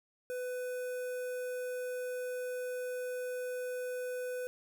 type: tone with notch filter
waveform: square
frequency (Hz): 500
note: B4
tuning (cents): +21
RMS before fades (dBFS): -38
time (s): 0.3-4.47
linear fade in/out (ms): 0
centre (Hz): 4000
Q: 0.61
effects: none